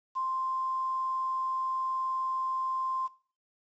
sine tone with quantisation, 1046.5 Hz, C6, in tune, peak -29 dBFS, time 0.15-3.08 s, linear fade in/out 20 ms, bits 9, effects noise-tail reverb RT60 0.4 s tail -17 dB re dry + resampled to 16000 Hz

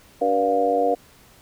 harmonic tone with a mistuned harmonic, 96.2 Hz, G2, 32 cents flat, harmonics 3 / 4 / 5 / 6 / 7, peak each -27 / -32 / -21 / -26 / -21 dBFS, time 0.21-0.95 s, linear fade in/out 10 ms, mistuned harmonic 7, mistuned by +72 cents, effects pink hiss -52 dBFS RMS until 1.41 s

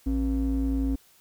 triangle ring-modulated tone, 107 Hz, A2, 48 cents flat, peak -18 dBFS, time 0.06-0.96 s, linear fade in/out 10 ms, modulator 163 Hz, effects white hiss -59 dBFS RMS until 1.2 s

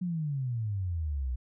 sine exponential sweep, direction down, 185 to 60.2 Hz, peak -29 dBFS, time 0.01-1.36 s, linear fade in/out 10 ms, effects none

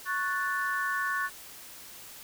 sine chord, F# minor, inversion second, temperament equal, 1108.7 / 1480 / 1760 Hz, C#6 / F#6 / A6, 0 / 0 / 0 cents, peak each -32 dBFS, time 0.05-1.3 s, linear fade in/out 50 ms, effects white hiss -47 dBFS RMS until 2.23 s

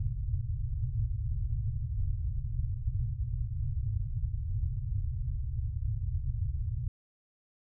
white low-pass noise, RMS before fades -32 dBFS, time 0-6.88 s, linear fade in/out 5 ms, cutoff 130 Hz, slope 96 dB/octave, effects none

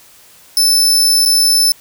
sawtooth tone with dropouts, 5274 Hz, E8, in tune, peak -6 dBFS, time 0.57-1.72 s, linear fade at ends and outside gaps 1 ms, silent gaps 1.252-1.259 s, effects white hiss -44 dBFS RMS until 1.8 s

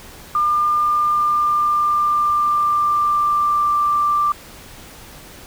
sine tone with pitch glide, 1201 to 1179.7 Hz, D6 to D6, +38 to +7 cents, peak -14 dBFS, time 0.35-4.32 s, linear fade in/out 2 ms, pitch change -31 cents, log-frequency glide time 0.78-3.82 s, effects pink hiss -40 dBFS RMS until 5.46 s

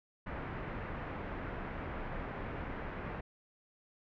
pink low-pass noise, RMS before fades -41 dBFS, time 0.26-3.21 s, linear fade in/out 10 ms, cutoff 2100 Hz, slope 24 dB/octave, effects none

